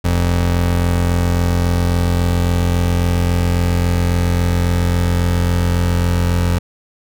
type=tone pair together; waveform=25% pulse; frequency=43.66 / 87.31 Hz; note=F1 / F2; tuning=0 / 0 cents; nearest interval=octave; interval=1200 cents; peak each=-16 / -12 dBFS; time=0.04-6.59 s; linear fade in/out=10 ms; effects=none